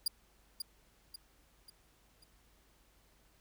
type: tone with echo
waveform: sawtooth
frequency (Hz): 4826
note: D8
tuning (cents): +46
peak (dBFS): -26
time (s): 0.06-0.08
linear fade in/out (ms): 5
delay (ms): 540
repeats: 4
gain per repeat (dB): -7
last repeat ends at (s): 2.24
effects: added 50 Hz sine -69 dBFS peak until 3.4 s + pink hiss -69 dBFS RMS until 3.4 s